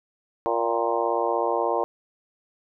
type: harmonic tone with a mistuned harmonic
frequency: 116.54 Hz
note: A#2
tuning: in tune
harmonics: 3 / 4 / 5 / 6 / 7 / 8 / 9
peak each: -30 / -27 / -28 / -30 / -30 / -29 / -31 dBFS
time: 0.46-1.84 s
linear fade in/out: 0 ms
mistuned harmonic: 7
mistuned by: -47 cents
effects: none